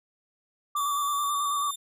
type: tone with vibrato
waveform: sine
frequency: 1156 Hz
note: D6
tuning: 28 cents flat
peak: -25 dBFS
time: 0.75-1.71 s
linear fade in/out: 5 ms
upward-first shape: square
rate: 9.2 Hz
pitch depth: 30 cents each way
type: tone with pitch glide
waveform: 15% pulse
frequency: 3559 to 3609 Hz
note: A7 to A7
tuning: +19 to +43 cents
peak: -27 dBFS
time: 0.76-1.76 s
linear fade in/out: 10 ms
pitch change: +24 cents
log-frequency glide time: 1.1-1.37 s
effects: none